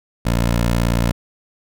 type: tone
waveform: 15% pulse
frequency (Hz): 58.27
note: A#1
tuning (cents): 0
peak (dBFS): -9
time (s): 0.25-1.12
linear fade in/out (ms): 10
effects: none